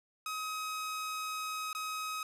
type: tone with dropouts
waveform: sawtooth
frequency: 1267 Hz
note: D#6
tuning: 31 cents sharp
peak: -32 dBFS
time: 0.26-2.23 s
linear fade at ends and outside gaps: 2 ms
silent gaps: 1.73-1.749 s
effects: resampled to 32000 Hz + 10-bit